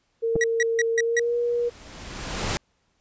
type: tone with pitch glide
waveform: sine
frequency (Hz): 457.5 to 477.5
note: A#4 to A#4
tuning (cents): -32 to +42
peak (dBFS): -21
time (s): 0.22-1.7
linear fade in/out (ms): 20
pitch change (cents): +74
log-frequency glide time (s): 0.98-1.36
type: clicks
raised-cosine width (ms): 2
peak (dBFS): -14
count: 2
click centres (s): 0.356 / 0.362
type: tone bursts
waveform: 45% pulse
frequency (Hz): 1923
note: B6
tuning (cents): -47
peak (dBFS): -19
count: 5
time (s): 0.41-1.195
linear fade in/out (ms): 2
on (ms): 29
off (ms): 160
type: noise with exponential growth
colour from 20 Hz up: pink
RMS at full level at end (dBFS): -24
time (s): 1.14-2.57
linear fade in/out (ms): 0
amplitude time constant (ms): 310
effects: pink hiss -69 dBFS RMS until 3 s + resampled to 16000 Hz